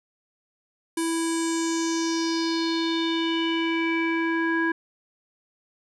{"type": "tone with low-pass filter sweep", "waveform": "square", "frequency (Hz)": 329.6, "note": "E4", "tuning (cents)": 0, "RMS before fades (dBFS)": -25, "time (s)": [0.97, 4.72], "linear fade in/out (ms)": 5, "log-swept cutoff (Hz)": [10000, 1600], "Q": 4.5, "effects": []}